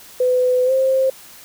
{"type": "tone with pitch glide", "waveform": "sine", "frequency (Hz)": [503, 528], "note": ["B4", "C5"], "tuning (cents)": [32, 16], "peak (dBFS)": -13, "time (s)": [0.2, 1.1], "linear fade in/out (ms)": 5, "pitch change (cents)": 84, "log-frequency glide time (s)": [0.65, 0.72], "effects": ["white hiss -42 dBFS RMS until 1.44 s"]}